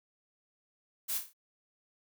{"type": "noise with echo", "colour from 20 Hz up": "blue", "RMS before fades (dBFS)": -34, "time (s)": [1.08, 1.19], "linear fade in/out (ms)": 20, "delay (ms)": 29, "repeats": 5, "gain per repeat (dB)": -6, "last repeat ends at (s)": 1.335, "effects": []}